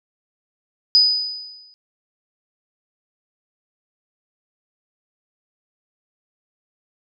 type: tone with exponential decay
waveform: sine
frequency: 4978 Hz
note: D#8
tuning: in tune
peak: -8 dBFS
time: 0.95-1.74 s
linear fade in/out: 0 ms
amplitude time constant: 170 ms
effects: none